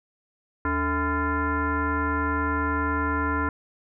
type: tone with frequency modulation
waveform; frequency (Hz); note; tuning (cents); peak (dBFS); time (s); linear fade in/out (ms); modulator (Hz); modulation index
sine; 653; E5; -17; -22; 0.65-3.49; 2; 366; 2.6
effects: none